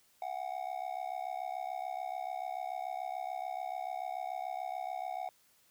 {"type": "tone with amplitude modulation", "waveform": "triangle", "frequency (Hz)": 740, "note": "F#5", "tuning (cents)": 0, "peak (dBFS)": -30, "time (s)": [0.22, 5.29], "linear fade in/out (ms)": 2, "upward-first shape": "sine", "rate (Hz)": 66.9, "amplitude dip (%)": 100, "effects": ["white hiss -68 dBFS RMS until 5.7 s"]}